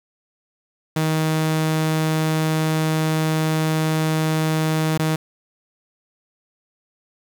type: tone with dropouts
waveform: sawtooth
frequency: 157.6 Hz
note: D#3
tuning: 23 cents sharp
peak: -14 dBFS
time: 0.96-5.16 s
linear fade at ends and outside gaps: 5 ms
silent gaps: 4.977-4.993 s
effects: 7-bit